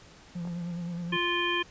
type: tone with vibrato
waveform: triangle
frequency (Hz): 172.9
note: F3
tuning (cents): -17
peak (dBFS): -30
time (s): 0.35-1.17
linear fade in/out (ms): 10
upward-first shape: sine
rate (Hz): 9.6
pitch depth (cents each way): 41
type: clicks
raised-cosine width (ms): 1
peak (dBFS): -31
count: 2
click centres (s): 0.452 / 0.474
type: harmonic tone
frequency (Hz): 349.2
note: F4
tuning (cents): 0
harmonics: 1 / 3 / 5 / 7 / 9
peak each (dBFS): -32 / -32 / -32 / -32 / -32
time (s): 1.12-1.63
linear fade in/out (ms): 10
effects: pink hiss -53 dBFS RMS until 1.7 s + resampled to 16000 Hz